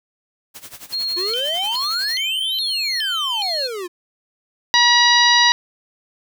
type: noise with tremolo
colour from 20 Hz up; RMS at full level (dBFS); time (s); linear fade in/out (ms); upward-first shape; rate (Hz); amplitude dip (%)
white; -35; 0.54-2.18; 20; sine; 11; 85
type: tone with vibrato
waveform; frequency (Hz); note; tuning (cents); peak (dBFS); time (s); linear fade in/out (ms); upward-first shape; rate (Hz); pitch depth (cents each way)
sine; 3635; A#7; -44; -20; 0.92-3.68; 20; square; 1.2; 280
type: exponential two-way sweep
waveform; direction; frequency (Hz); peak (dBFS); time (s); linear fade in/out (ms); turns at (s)
square; up then down; 340 to 4108 to 340; -26; 1.16-3.88; 20; 2.56
type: harmonic tone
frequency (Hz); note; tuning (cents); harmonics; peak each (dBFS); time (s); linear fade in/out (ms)
961; B5; -48; 1 / 2 / 3 / 4 / 5 / 6; -17 / -16 / -22 / -16 / -19 / -24; 4.74-5.52; 0
effects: none